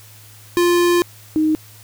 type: tone pair in turn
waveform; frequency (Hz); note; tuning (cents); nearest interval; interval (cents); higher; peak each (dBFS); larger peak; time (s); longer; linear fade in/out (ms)
square / sine; 349.2 / 311.1; F4 / D#4; 0 / 0; major second; 200; first; -13; neither; 0.57-1.02 / 1.36-1.55; first; 0
effects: added 106 Hz sine -44 dBFS peak until 1.83 s + white hiss -45 dBFS RMS until 1.83 s